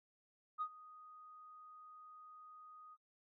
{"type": "tone with ADSR envelope", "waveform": "sine", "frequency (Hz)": 1244.5, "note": "D#6", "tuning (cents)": 0, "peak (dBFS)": -35, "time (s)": [0.58, 2.97], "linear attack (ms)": 34, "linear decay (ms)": 67, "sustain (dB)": -20, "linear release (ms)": 41, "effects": ["noise-tail reverb RT60 0.1 s tail -21 dB re dry", "tanh soft clip ceiling -31 dBFS"]}